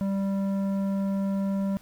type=tone with tanh clipping; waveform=sine; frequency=196 Hz; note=G3; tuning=in tune; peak=-26 dBFS; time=0.01-1.77 s; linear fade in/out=0 ms; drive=11 dB; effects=pink hiss -55 dBFS RMS until 1.81 s